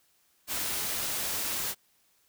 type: noise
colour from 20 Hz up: white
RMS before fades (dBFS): -32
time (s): 0.47-1.75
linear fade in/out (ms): 50
effects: white hiss -68 dBFS RMS until 2.28 s